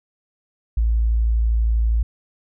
sine tone, 56.2 Hz, A1, 37 cents sharp, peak -15 dBFS, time 0.77-2.03 s, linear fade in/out 5 ms, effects none

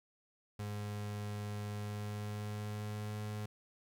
35% pulse tone with pitch glide, 103.83 to 105.77 Hz, G#2 to G#2, 0 to +32 cents, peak -37 dBFS, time 0.59-3.46 s, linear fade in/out 5 ms, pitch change +32 cents, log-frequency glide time 1.7-3.21 s, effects 12-bit

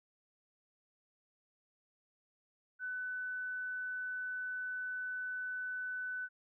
sine tone, 1500 Hz, F#6, 23 cents sharp, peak -37 dBFS, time 2.79-6.29 s, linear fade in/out 50 ms, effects none

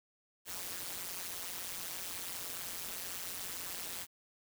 white noise with amplitude modulation, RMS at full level -38 dBFS, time 0.45-4.07 s, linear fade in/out 50 ms, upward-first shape sine, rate 179 Hz, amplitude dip 95%, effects none

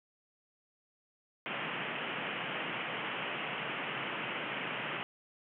white band-pass noise, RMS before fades -38 dBFS, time 1.46-5.03 s, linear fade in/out 0 ms, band 120 to 3100 Hz, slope 96 dB/octave, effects none

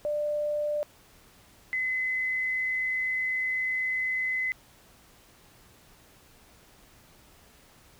sine tone pair in turn, 594 / 2032 Hz, D5 / B6, +20 / +49 cents, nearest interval octave + major sixth, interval 2129 cents, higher second, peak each -26 dBFS, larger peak neither, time 0.05-0.83 / 1.73-4.52 s, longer second, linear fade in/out 0 ms, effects pink hiss -57 dBFS RMS until 7.99 s

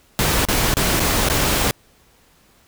pink noise with dropouts, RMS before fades -18 dBFS, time 0.19-1.71 s, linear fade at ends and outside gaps 0 ms, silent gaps 0.451-0.486 / 0.74-0.769 / 0.996-1.002 / 1.287-1.299 s, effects pink hiss -55 dBFS RMS until 2.67 s

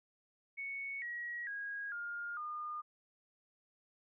sine tone with pitch steps, 2217 / 1907.8 / 1641.8 / 1412.9 / 1215.8 Hz, C#7 / A#6 / G#6 / F6 / D#6, 0 / +40 / -20 / +20 / -40 cents, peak -39 dBFS, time 0.57-2.82 s, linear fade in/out 20 ms, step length 450 ms, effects none

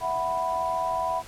sine chord, E suspended second, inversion none, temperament just, 659.3 / 741.7 / 988.9 Hz, E5 / F#5 / B5, 0 / +4 / +2 cents, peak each -30 / -30 / -27 dBFS, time 0-1.23 s, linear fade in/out 50 ms, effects pink hiss -45 dBFS RMS until 1.27 s + low-pass 12000 Hz 12 dB/octave

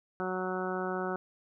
harmonic tone, 185 Hz, F#3, in tune, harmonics 1 / 2 / 3 / 4 / 5 / 6 / 7 / 8, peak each -38 / -35 / -40 / -39 / -43 / -45 / -40 / -41 dBFS, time 0.2-1.16 s, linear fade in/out 0 ms, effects none

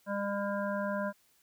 harmonic tone, 201.3 Hz, G3, 46 cents sharp, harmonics 1 / 3 / 5 / 7 / 8, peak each -35 / -34 / -39 / -42 / -42 dBFS, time 0.06-1.13 s, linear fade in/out 50 ms, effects white hiss -68 dBFS RMS until 1.42 s

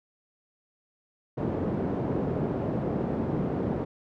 pink band-pass noise, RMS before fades -29 dBFS, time 1.37-3.85 s, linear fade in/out 10 ms, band 140 to 490 Hz, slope 12 dB/octave, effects none

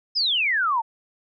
sine exponential sweep, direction down, 5274 to 866 Hz, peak -19 dBFS, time 0.15-0.82 s, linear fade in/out 20 ms, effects none

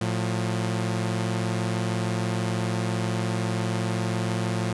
sawtooth tone pair together, 112.26 / 178.2 Hz, A2 / F3, +35 / +35 cents, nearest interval minor sixth, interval 800 cents, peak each -22 / -25 dBFS, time 0.01-4.73 s, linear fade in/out 5 ms, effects resampled to 24000 Hz

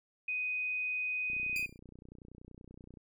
sine tone, 2498 Hz, D#7, 6 cents sharp, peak -32 dBFS, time 0.28-1.66 s, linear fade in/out 5 ms
click train, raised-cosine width 3 ms, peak -39 dBFS, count 52, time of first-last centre 1.3-2.972 s, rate 30.5 Hz
sawtooth tone with exponential decay, 2396 Hz, D7, 34 cents sharp, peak -30 dBFS, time 1.56-1.78 s, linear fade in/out 1 ms, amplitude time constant 46 ms
effects none

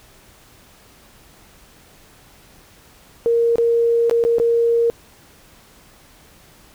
sine tone with dropouts, 466.2 Hz, A#4, in tune, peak -13 dBFS, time 3.26-4.9 s, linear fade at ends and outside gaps 0 ms, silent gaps 3.557-3.583 / 4.097-4.111 / 4.239-4.25 / 4.384-4.399 s, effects pink hiss -49 dBFS RMS until 6.74 s

